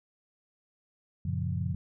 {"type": "chord", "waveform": "sine", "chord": "Gb major seventh", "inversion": "none", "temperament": "equal", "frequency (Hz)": [92.5, 116.54, 138.59, 174.61], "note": ["Gb2", "Bb2", "Db3", "F3"], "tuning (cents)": [0, 0, 0, 0], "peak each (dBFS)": [-32, -36, -34, -35], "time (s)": [1.25, 1.75], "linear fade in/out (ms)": 5, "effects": []}